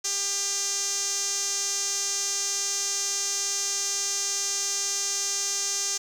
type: tone with band-pass filter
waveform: sawtooth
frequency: 398.3 Hz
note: G4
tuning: 28 cents sharp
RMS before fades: -28 dBFS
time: 0.04-5.98 s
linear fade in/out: 10 ms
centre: 6300 Hz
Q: 5.4
effects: 8-bit